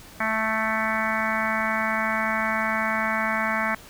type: harmonic tone with a mistuned harmonic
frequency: 220 Hz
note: A3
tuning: in tune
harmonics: 1 / 3 / 4 / 5 / 6 / 7 / 8 / 9 / 10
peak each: -31 / -31 / -31 / -31 / -31 / -31 / -31 / -31 / -31 dBFS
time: 0.2-3.75 s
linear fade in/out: 5 ms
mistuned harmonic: 10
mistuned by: +24 cents
effects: pink hiss -46 dBFS RMS until 3.89 s